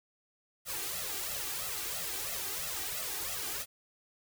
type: noise with flanger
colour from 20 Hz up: white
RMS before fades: -37 dBFS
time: 0.65-3.66 s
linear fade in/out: 50 ms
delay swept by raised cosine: 1.5 to 2.6 ms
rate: 3 Hz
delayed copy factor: +1
effects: none